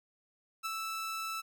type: tone with ADSR envelope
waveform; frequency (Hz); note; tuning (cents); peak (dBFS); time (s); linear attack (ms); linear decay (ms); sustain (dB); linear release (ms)
sawtooth; 1318.5; E6; 0; -29; 0.63-1.42; 27; 19; -3; 25
effects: none